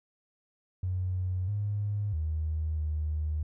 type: tone with pitch steps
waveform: triangle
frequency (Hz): 91.8 / 103.1 / 78.4 / 76.8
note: F#2 / G#2 / D#2 / D#2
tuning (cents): -13 / -12 / +14 / -22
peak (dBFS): -24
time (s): 0.83-3.43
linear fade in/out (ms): 5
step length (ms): 650
effects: tanh soft clip ceiling -26 dBFS